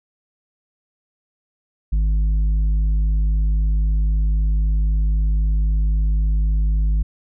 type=tone with tanh clipping; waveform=triangle; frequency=51.91 Hz; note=G#1; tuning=in tune; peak=-16 dBFS; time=1.92-7.03 s; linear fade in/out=10 ms; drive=10 dB; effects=none